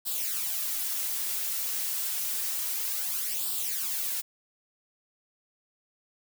blue noise with flanger, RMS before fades -31 dBFS, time 0.05-4.22 s, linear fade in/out 20 ms, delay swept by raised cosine 0.23 to 6.13 ms, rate 0.29 Hz, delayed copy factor +0.65, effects none

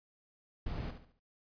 brown noise with echo, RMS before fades -38 dBFS, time 0.66-0.91 s, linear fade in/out 5 ms, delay 71 ms, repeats 4, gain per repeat -9 dB, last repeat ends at 1.194 s, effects noise-tail reverb RT60 0.3 s tail -25 dB re dry + resampled to 11025 Hz

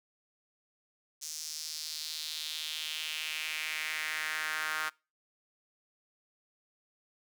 sawtooth tone with high-pass filter sweep, 155.56 Hz, D#3, in tune, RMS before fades -37 dBFS, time 1.21-4.9 s, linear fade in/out 20 ms, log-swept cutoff 6100 to 1400 Hz, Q 2.9, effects noise-tail reverb RT60 0.3 s tail -25 dB re dry

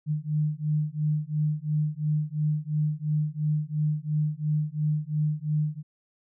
sine beating tone pair, 150.3 / 153.2 Hz, D3 / D#3, +40 / -27 cents, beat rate 2.9 Hz, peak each -27 dBFS, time 0.06-5.83 s, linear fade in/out 50 ms, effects none

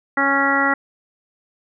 harmonic tone, 276.8 Hz, C#4, 2 cents flat, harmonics 1 / 2 / 3 / 4 / 5 / 6 / 7, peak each -23 / -26 / -23 / -25 / -20 / -26 / -20 dBFS, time 0.17-0.74 s, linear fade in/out 5 ms, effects none

